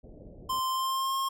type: low-pass noise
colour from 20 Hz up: pink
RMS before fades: -48 dBFS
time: 0.03-0.6 s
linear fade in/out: 10 ms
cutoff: 630 Hz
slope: 48 dB/octave
type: tone with pitch glide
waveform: square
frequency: 1042 to 1073.2 Hz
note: C6 to C6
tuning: -7 to +44 cents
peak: -28 dBFS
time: 0.49-1.29 s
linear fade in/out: 10 ms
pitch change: +51 cents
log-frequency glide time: 0.69-1.17 s
effects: none